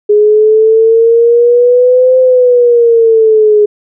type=exponential two-way sweep; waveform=sine; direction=up then down; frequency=415.3 to 516 to 415.3 Hz; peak=-3 dBFS; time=0.09-3.66 s; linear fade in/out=10 ms; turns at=2.19 s; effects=none